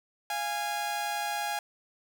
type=tone pair together; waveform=sawtooth; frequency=693.7 / 825 Hz; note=F5 / G#5; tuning=-12 / -12 cents; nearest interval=minor third; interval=300 cents; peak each=-33 / -27 dBFS; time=0.3-1.59 s; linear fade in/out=2 ms; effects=none